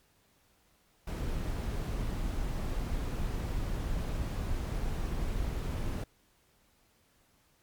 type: noise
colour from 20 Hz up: brown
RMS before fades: -33 dBFS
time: 1.07-6.04 s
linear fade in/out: 5 ms
effects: pink hiss -68 dBFS RMS until 7.62 s + MP3 96 kbps